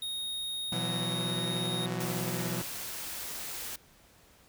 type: tone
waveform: square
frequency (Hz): 3729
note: A#7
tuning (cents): 0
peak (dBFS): -34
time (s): 0.02-1.86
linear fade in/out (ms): 2
type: chord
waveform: sawtooth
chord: B suspended fourth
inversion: none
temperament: equal with one note detuned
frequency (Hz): 123.47 / 168.37 / 185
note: B2 / E3 / F#3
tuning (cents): 0 / +37 / 0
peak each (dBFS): -33 / -32 / -33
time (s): 0.72-2.62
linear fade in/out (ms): 5
type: noise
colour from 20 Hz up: white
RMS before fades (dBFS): -39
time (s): 2-3.76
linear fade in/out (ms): 5
effects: pink hiss -60 dBFS RMS until 4.48 s